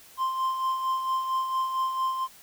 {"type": "tone with tremolo", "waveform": "triangle", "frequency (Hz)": 1046.5, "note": "C6", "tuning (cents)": 0, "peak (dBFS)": -21, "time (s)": [0.17, 2.28], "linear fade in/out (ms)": 50, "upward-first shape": "sine", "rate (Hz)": 4.4, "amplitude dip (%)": 50, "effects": ["white hiss -52 dBFS RMS until 2.42 s"]}